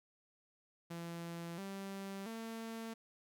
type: tone with pitch steps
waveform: sawtooth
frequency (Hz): 169.3 / 195.6 / 226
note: E3 / G3 / A3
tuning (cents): +46 / -4 / +47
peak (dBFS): -39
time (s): 0.9-2.94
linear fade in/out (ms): 10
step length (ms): 680
effects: none